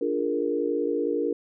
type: chord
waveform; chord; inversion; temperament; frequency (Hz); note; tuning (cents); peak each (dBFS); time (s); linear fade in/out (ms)
sine; Bb dominant seventh; first; equal; 293.7 / 349.2 / 415.3 / 466.2; D4 / F4 / Ab4 / Bb4; 0 / 0 / 0 / 0; -29 / -30 / -30 / -27; 0.01-1.33; 5
effects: none